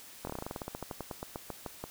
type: slowing click train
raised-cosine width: 1 ms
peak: -23 dBFS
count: 22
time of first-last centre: 0.25-1.84 s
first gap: 22 ms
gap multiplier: 1.11
effects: white hiss -51 dBFS RMS until 1.9 s